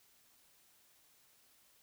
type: silence
effects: white hiss -68 dBFS RMS until 1.82 s